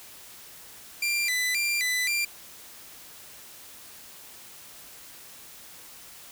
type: tone with vibrato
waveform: sawtooth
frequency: 2180 Hz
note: C#7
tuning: 29 cents flat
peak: -21 dBFS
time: 1.02-2.25 s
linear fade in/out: 5 ms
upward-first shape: square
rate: 1.9 Hz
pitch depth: 150 cents each way
effects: white hiss -47 dBFS RMS until 6.31 s